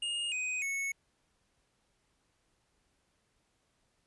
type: tone with pitch steps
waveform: square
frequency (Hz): 2843 / 2504 / 2205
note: F7 / D#7 / C#7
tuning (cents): +30 / +10 / -10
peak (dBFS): -33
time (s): 0.02-0.92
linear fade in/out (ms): 5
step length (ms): 300
effects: pink hiss -75 dBFS RMS until 4.06 s + resampled to 24000 Hz